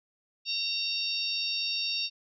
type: harmonic tone with a mistuned harmonic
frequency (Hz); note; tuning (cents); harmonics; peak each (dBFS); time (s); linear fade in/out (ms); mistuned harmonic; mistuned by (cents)
916; A#5; -31; 3 / 4 / 5 / 6; -34 / -34 / -34 / -34; 0.45-2.1; 50; 4; +25
effects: none

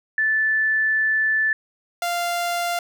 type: tone pair in turn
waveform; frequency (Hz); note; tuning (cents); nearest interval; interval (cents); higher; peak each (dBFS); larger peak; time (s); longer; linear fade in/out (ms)
sine / sawtooth; 1752 / 695.3; A6 / F5; -8 / -8; octave + major third; 1600; first; -17 / -18; first; 0.18-1.53 / 2.02-2.79; first; 2
effects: none

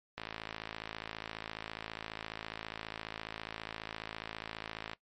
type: click train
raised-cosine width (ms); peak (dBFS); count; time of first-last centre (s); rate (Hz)
0.3; -23; 261; 0.18-4.933; 54.7
effects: noise-tail reverb RT60 0.1 s tail -19 dB re dry + MP3 48 kbps

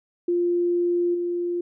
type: tone with level steps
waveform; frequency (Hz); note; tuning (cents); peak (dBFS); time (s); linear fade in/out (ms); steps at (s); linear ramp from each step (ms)
sine; 349.2; F4; 0; -19 / -23; 0.28-1.61; 5; 1.14; 10
effects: none

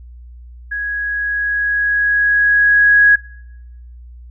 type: tone with level ramp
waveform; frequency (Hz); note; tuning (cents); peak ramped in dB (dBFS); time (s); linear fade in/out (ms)
sine; 1661.2; G#6; 0; -19 to -5; 0.71-3.16; 10
effects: noise-tail reverb RT60 0.9 s tail -23 dB re dry + added 60 Hz sine -34 dBFS peak until 4.3 s

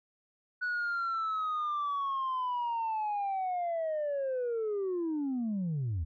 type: linear sweep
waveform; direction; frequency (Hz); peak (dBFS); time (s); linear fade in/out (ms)
sine; down; 1480 to 73; -28; 0.61-6.05; 20
effects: tanh soft clip ceiling -28 dBFS

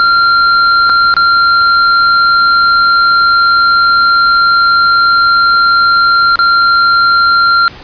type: tone with dropouts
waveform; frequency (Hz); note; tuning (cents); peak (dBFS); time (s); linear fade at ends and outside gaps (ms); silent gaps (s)
square; 1382; F6; -19; -6; 0-7.68; 0; 0.894-0.898 / 1.14-1.166 / 6.357-6.39
effects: pink hiss -32 dBFS RMS until 7.83 s + resampled to 11025 Hz

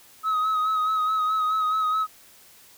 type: tone with vibrato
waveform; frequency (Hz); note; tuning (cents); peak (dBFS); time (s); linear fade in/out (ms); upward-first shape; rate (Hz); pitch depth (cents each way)
sine; 1272; D#6; +38; -18; 0.23-2.07; 50; sine; 4.7; 33
effects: tanh soft clip ceiling -20 dBFS + white hiss -52 dBFS RMS until 2.77 s

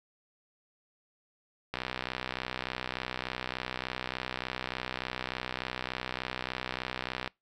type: click train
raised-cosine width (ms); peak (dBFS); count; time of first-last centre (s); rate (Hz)
0.3; -17; 352; 1.74-7.276; 63.4
effects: noise-tail reverb RT60 0.2 s tail -24 dB re dry

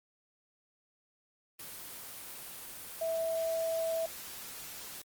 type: tone in noise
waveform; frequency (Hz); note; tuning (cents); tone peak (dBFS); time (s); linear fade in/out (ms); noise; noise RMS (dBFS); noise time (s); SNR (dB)
sine; 655; E5; -11; -30; 3.01-4.06; 5; white; -45; 1.59-5.02; +12
effects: Opus 24 kbps

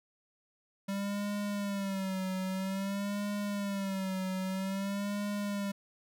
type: tone with vibrato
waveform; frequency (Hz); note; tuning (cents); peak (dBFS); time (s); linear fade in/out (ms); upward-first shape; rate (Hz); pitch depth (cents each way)
square; 196; G3; 0; -33; 0.88-5.72; 10; sine; 0.51; 78
effects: none

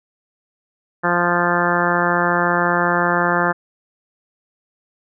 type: harmonic tone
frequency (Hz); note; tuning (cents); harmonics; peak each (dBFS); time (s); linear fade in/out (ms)
174.61; F3; 0; 1 / 2 / 3 / 4 / 5 / 6 / 7 / 8 / 9 / 10; -24 / -24 / -24 / -24 / -24 / -24 / -24 / -24 / -24 / -24; 1.03-3.53; 20
effects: none

